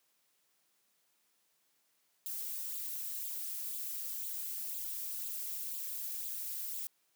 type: noise with flanger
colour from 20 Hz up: violet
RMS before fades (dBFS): -40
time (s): 2.26-6.87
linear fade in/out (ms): 0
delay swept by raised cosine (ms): 0.25 to 3.65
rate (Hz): 2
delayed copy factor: +0.7
effects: white hiss -75 dBFS RMS until 7.15 s + high-pass 150 Hz 12 dB/octave